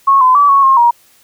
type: tone with pitch steps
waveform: sine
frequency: 1096 / 1020 / 1150 / 1107 / 1071 / 948 Hz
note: C#6 / C6 / D6 / C#6 / C6 / A#5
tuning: -20 / -44 / -37 / -3 / +40 / +29 cents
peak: -5 dBFS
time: 0.07-0.91 s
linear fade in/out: 10 ms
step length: 140 ms
effects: white hiss -49 dBFS RMS until 1.23 s